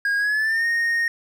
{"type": "tone with pitch glide", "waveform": "triangle", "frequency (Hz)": [1633, 1854.3], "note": ["G#6", "A#6"], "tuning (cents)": [-30, -10], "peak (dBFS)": -17, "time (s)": [0.05, 1.08], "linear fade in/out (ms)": 2, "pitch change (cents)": 220, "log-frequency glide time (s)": [0.17, 0.66], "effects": []}